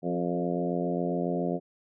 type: harmonic tone with a mistuned harmonic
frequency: 87.31 Hz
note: F2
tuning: in tune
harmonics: 2 / 3 / 4 / 5 / 6 / 7 / 8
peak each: -31 / -33 / -34 / -35 / -36 / -36 / -37 dBFS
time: 0.02-1.6 s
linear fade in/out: 50 ms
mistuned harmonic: 4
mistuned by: +20 cents
effects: none